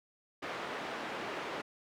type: band-pass noise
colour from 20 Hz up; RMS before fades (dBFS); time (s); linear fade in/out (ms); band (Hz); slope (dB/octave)
pink; -40; 0.42-1.62; 10; 340 to 2500; 12
effects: none